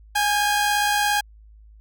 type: tone pair together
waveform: sawtooth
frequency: 828.7 / 1600 Hz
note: G#5 / G6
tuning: -4 / +35 cents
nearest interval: major seventh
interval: 1139 cents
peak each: -16 / -21 dBFS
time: 0.15-1.21 s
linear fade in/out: 10 ms
effects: added 53 Hz sine -45 dBFS peak until 1.8 s